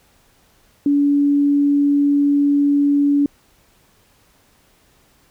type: tone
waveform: sine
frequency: 285.8 Hz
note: D4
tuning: 47 cents flat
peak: -12 dBFS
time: 0.86-3.26 s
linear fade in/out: 2 ms
effects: pink hiss -56 dBFS RMS until 5.3 s